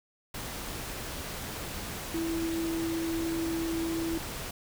sine tone in noise, 329.6 Hz, E4, in tune, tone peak -29 dBFS, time 2.14-4.18 s, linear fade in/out 5 ms, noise pink, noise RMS -38 dBFS, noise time 0.34-4.51 s, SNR +6 dB, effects none

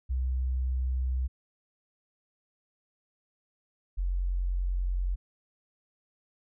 sine tone pair in turn, 63.8 / 45.11 Hz, C2 / F#1, -43 / -43 cents, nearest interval tritone, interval 600 cents, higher first, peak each -26 dBFS, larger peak neither, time 0.09-1.28 / 3.97-5.16 s, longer neither, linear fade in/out 20 ms, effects none

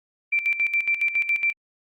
sine tone with tremolo, 2349 Hz, D7, in tune, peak -18 dBFS, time 0.32-1.53 s, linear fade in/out 10 ms, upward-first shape square, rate 7.2 Hz, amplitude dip 70%, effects Opus 32 kbps

